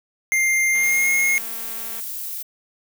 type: tone with pitch glide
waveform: square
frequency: 2105 to 2154 Hz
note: C7 to C7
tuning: +10 to +50 cents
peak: -17 dBFS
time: 0.32-1.38 s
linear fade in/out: 0 ms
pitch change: +40 cents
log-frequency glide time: 0.73-1.11 s
type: click train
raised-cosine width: 0.3 ms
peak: -26 dBFS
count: 286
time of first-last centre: 0.75-2 s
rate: 228 Hz
type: noise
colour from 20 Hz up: violet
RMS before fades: -30 dBFS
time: 0.83-2.43 s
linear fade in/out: 10 ms
effects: none